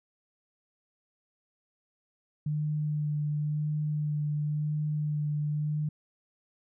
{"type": "tone with vibrato", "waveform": "sine", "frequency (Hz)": 150, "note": "D3", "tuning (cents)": 37, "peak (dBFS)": -27, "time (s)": [2.46, 5.89], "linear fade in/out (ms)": 5, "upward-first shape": "sine", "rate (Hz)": 0.95, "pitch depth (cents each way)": 15, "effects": []}